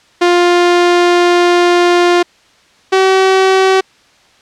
sawtooth tone pair in turn, 351.2 / 380.6 Hz, F4 / F#4, +10 / +49 cents, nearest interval minor second, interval 139 cents, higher second, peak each -3 dBFS, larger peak neither, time 0.21-2.23 / 2.92-3.81 s, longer first, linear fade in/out 10 ms, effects white hiss -48 dBFS RMS until 4.41 s + low-pass 5000 Hz 12 dB/octave

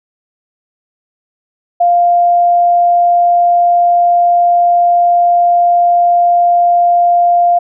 sine tone, 698.5 Hz, F5, in tune, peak -6 dBFS, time 1.8-7.59 s, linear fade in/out 10 ms, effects none

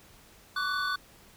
triangle tone cluster, 1117 / 1161 / 1489 / 3531 / 4431 Hz, C#6 / D6 / F#6 / A7 / C#8, +13 / -20 / +11 / +5 / -2 cents, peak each -35 / -32 / -29 / -38 / -37 dBFS, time 0.56-0.96 s, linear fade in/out 5 ms, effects pink hiss -56 dBFS RMS until 1.36 s

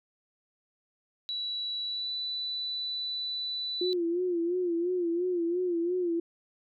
sine tone with pitch glide, 3927 to 3975 Hz, B7 to B7, -11 to +10 cents, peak -31 dBFS, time 1.29-3.93 s, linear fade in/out 0 ms, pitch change +21 cents, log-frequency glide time 1.84-2.12 s
sine tone with vibrato, 350 Hz, F4, 4 cents sharp, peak -26 dBFS, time 3.81-6.2 s, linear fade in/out 5 ms, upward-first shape sine, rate 2.9 Hz, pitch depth 80 cents each way
effects none

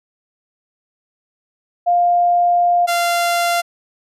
sine / sawtooth tone pair in turn, 702 / 691.9 Hz, F5 / F5, +9 / -16 cents, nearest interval unison, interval 25 cents, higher first, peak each -11 dBFS, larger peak neither, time 1.86-2.87 / 2.87-3.62 s, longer first, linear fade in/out 20 ms, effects resampled to 32000 Hz

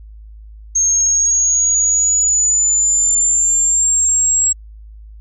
sine exponential sweep, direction up, 6440 to 7660 Hz, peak -11 dBFS, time 0.75-4.53 s, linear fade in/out 10 ms, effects added 53 Hz sine -34 dBFS peak until 5.2 s

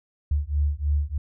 sine beating tone pair, 71.6 / 74.8 Hz, D2 / D2, -43 / +32 cents, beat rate 3.2 Hz, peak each -24 dBFS, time 0.31-1.18 s, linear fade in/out 5 ms, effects none

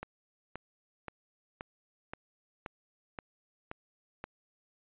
click train, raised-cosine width 0.5 ms, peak -24 dBFS, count 9, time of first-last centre 0.03-4.241 s, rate 1.9 Hz, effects resampled to 8000 Hz

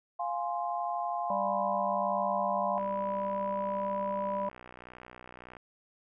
sine chord, F minor, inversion none, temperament equal, 698.5 / 830.6 / 1046.5 Hz, F5 / Ab5 / C6, 0 / 0 / 0 cents, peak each -33 / -36 / -36 dBFS, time 0.19-2.79 s, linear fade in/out 10 ms
harmonic tone, 197 Hz, G3, 9 cents sharp, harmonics 1 / 3 / 5, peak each -39 / -33 / -33 dBFS, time 1.3-4.49 s, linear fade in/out 2 ms
click train, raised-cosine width 0.5 ms, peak -32 dBFS, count 173, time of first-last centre 2.78-5.568 s, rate 61.7 Hz
effects none

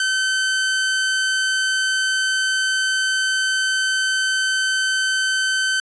sawtooth tone, 1535 Hz, G6, 37 cents flat, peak -14 dBFS, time 0-5.8 s, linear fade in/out 2 ms, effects resampled to 22050 Hz

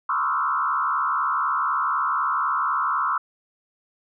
sine tone with frequency modulation, 1202 Hz, D6, 40 cents sharp, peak -20 dBFS, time 0.09-3.18 s, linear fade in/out 5 ms, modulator 72 Hz, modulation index 2.7, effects none

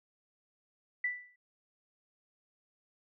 sine tone with exponential decay, 1975.5 Hz, B6, in tune, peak -27 dBFS, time 1.04-1.36 s, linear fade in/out 5 ms, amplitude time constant 68 ms, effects none

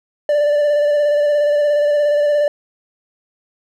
triangle tone with vibrato, 587.3 Hz, D5, in tune, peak -10 dBFS, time 0.29-2.48 s, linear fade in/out 2 ms, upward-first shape square, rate 17 Hz, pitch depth 19 cents each way, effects none

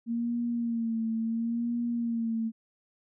sine tone with vibrato, 231 Hz, A#3, 16 cents flat, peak -27 dBFS, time 0.06-2.52 s, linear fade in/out 50 ms, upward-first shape sine, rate 0.72 Hz, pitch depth 49 cents each way, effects none

